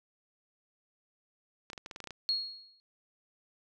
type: clicks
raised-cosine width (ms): 0.2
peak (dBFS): -25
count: 10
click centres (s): 1.701 / 1.732 / 1.778 / 1.861 / 1.912 / 1.961 / 2.003 / 2.041 / 2.073 / 2.107
type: tone with exponential decay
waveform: sine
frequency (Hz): 4303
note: C8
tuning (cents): +48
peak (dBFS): -25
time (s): 2.29-2.8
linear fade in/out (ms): 0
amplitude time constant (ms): 110
effects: none